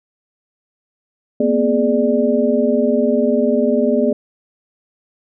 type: tone cluster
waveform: sine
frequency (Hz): 231.8 / 251.9 / 419.8 / 593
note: A#3 / B3 / G#4 / D5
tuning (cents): -10 / +34 / +19 / +17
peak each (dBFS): -18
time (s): 1.4-4.13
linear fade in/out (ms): 5
effects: none